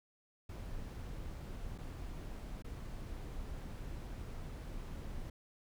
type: noise with dropouts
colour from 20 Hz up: brown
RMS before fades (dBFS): -44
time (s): 0.49-5.3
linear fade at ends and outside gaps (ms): 5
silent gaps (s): 1.78-1.784 / 2.623-2.644
effects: none